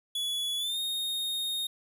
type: tone with pitch glide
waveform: 45% pulse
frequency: 3400 to 3708 Hz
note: G#7 to A#7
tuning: +40 to -10 cents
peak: -29 dBFS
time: 0.15-1.67 s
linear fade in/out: 5 ms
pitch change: +150 cents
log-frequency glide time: 0.58-0.79 s
effects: none